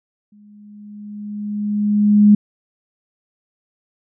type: tone with exponential growth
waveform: sine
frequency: 207.7 Hz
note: G#3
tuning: in tune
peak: -5 dBFS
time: 0.32-2.35 s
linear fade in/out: 5 ms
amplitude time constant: 440 ms
effects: none